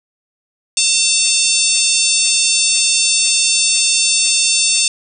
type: harmonic tone with a mistuned harmonic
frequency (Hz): 898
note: A5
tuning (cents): +35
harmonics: 3 / 4 / 5 / 6 / 7 / 8 / 9 / 10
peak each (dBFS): -20 / -20 / -20 / -20 / -20 / -20 / -20 / -20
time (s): 0.77-4.88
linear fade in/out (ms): 2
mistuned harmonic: 10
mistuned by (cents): -21
effects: none